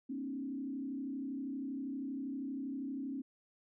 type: tone with frequency modulation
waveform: sine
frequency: 270 Hz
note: C#4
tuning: 45 cents flat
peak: -37 dBFS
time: 0.09-3.22 s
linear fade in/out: 10 ms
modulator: 32.6 Hz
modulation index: 0.95
effects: none